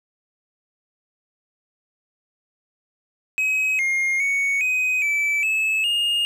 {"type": "tone with pitch steps", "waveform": "triangle", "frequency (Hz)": [2543, 2130, 2226, 2511, 2313, 2598, 2839], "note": ["D#7", "C7", "C#7", "D#7", "D7", "E7", "F7"], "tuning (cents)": [37, 30, 7, 15, -27, -26, 28], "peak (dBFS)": -17, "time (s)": [3.38, 6.25], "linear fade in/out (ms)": 0, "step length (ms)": 410, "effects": []}